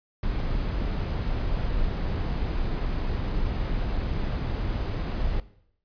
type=noise; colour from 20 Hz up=brown; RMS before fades=-27 dBFS; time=0.23-5.4 s; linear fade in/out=2 ms; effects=noise-tail reverb RT60 0.7 s tail -18 dB re dry + resampled to 11025 Hz